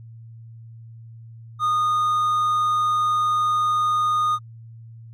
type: tone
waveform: triangle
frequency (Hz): 1230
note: D#6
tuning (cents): -20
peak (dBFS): -16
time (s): 1.59-4.39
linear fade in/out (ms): 50
effects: added 114 Hz sine -39 dBFS peak until 5.13 s + AAC 64 kbps